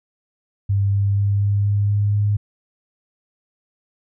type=tone with pitch steps; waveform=sine; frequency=99.4 / 100.03 / 100.67 / 101.31 / 101.96 / 102.61 / 103.26 Hz; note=G2 / G2 / G2 / G#2 / G#2 / G#2 / G#2; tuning=+25 / +36 / +47 / -42 / -31 / -20 / -9 cents; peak=-15 dBFS; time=0.69-2.37 s; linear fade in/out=10 ms; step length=240 ms; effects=none